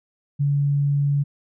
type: tone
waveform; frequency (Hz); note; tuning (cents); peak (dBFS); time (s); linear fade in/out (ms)
sine; 142.5; C#3; +48; -17; 0.39-1.24; 20
effects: none